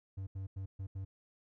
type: tone bursts at uneven times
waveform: triangle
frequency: 96.3 Hz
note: G2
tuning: 30 cents flat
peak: -36 dBFS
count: 5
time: 0.17-0.27 / 0.35-0.47 / 0.56-0.66 / 0.79-0.87 / 0.95-1.05 s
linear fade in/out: 10 ms
effects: none

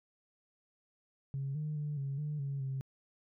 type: tone with pitch steps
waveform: sine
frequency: 137.2 / 152 / 148.3 / 138 / 149.6 / 139 / 134.1 Hz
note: C#3 / D#3 / D3 / C#3 / D3 / C#3 / C3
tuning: -17 / -40 / +17 / -7 / +32 / +5 / +43 cents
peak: -33 dBFS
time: 1.34-2.81 s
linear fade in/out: 0 ms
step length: 210 ms
effects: tanh soft clip ceiling -30 dBFS

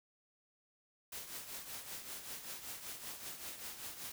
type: noise with tremolo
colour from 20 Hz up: white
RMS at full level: -44 dBFS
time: 1.12-4.12 s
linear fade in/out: 5 ms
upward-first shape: triangle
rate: 5.2 Hz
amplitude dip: 65%
effects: none

